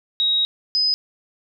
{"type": "tone pair in turn", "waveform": "sine", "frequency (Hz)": [3800, 5026], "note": ["A#7", "D#8"], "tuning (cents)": [33, 17], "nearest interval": "perfect fourth", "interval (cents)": 484, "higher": "second", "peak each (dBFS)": -16, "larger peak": "neither", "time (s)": [[0.2, 0.45], [0.75, 0.94]], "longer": "first", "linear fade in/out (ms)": 0, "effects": []}